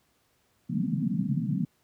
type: band-pass noise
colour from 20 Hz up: white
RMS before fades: -28 dBFS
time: 0.69-1.65 s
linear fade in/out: 10 ms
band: 130 to 260 Hz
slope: 96 dB/octave
effects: pink hiss -69 dBFS RMS until 1.83 s + high-pass 60 Hz 12 dB/octave